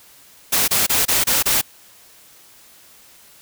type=noise bursts; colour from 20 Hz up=white; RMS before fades=-17 dBFS; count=6; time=0.52-1.615 s; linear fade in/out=10 ms; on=160 ms; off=27 ms; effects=white hiss -48 dBFS RMS until 3.41 s